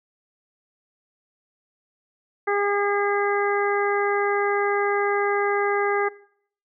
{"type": "harmonic tone", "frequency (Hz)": 406, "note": "G#4", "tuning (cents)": -39, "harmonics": [1, 2, 3, 4, 5], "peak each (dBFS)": [-23, -26, -28, -29, -30], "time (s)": [2.47, 6.09], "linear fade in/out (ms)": 10, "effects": ["noise-tail reverb RT60 0.6 s tail -20 dB re dry"]}